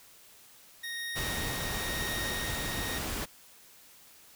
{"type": "tone with tremolo", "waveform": "25% pulse", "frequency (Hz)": 1864.7, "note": "A#6", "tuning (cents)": 0, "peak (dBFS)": -31, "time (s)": [0.83, 2.99], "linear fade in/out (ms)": 10, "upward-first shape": "sine", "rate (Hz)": 0.95, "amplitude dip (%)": 35}
{"type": "noise", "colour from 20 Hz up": "pink", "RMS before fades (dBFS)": -35, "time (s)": [1.15, 3.26], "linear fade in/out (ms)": 20}
{"effects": ["white hiss -56 dBFS RMS until 4.35 s"]}